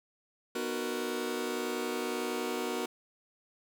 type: chord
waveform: sawtooth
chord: B major seventh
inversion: none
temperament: just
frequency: 246.9 / 308.7 / 370.4 / 463 Hz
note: B3 / D#4 / F#4 / A#4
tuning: 0 / -14 / +2 / -12 cents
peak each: -34 / -37 / -32 / -33 dBFS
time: 0.55-2.86 s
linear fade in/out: 5 ms
effects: none